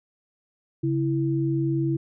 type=tone pair together; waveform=sine; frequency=138.34 / 329.6 Hz; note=C#3 / E4; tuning=-3 / 0 cents; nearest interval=octave + minor third; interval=1503 cents; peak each=-24 dBFS; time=0.83-1.97 s; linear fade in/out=10 ms; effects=none